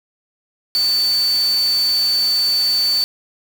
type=tone in noise; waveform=sine; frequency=4500 Hz; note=C#8; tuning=25 cents sharp; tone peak=-14 dBFS; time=0.75-3.04 s; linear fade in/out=0 ms; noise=white; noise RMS=-30 dBFS; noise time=0.75-3.04 s; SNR=+13 dB; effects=none